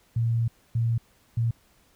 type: tone bursts at uneven times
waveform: sine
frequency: 115.7 Hz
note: A#2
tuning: 13 cents flat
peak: -21 dBFS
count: 3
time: 0.16-0.48 / 0.75-0.98 / 1.37-1.51 s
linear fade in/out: 5 ms
effects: pink hiss -62 dBFS RMS until 1.95 s